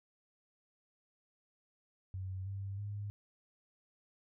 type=tone with pitch steps; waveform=sine; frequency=94.2 / 98.26 / 102.49 Hz; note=F#2 / G2 / G#2; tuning=+32 / +5 / -22 cents; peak=-38 dBFS; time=2.14-3.1 s; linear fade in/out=0 ms; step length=320 ms; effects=none